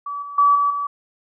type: tone with level steps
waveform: sine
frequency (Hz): 1147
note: D6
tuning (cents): -41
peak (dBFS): -25 / -30 / -11 / -15 / -21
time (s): 0.06-0.87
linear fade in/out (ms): 5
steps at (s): 0.22 / 0.38 / 0.55 / 0.7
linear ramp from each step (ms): 5
effects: none